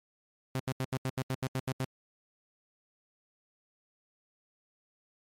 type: tone bursts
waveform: sawtooth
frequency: 130.81 Hz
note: C3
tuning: in tune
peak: -26 dBFS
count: 11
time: 0.55-1.848 s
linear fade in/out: 2 ms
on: 48 ms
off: 77 ms
effects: MP3 64 kbps

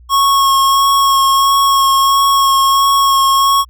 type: tone with vibrato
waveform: square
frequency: 1095 Hz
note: C#6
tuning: 22 cents flat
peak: -9 dBFS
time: 0.09-3.65 s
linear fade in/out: 50 ms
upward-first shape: sine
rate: 1.5 Hz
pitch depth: 15 cents each way
effects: added 60 Hz sine -38 dBFS peak until 3.69 s

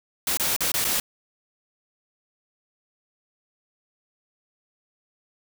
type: noise with dropouts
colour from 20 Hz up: white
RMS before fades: -24 dBFS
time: 0.27-1 s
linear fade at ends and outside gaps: 2 ms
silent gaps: 0.372-0.397 / 0.564-0.606 / 0.718-0.74 / 0.844-0.849 s
effects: none

